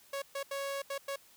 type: tone bursts at uneven times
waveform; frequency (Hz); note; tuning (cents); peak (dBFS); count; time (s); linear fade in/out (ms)
sawtooth; 554.4; C#5; 0; -31; 5; 0.13-0.22 / 0.35-0.43 / 0.51-0.82 / 0.9-0.98 / 1.08-1.16; 5
effects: white hiss -61 dBFS RMS until 1.36 s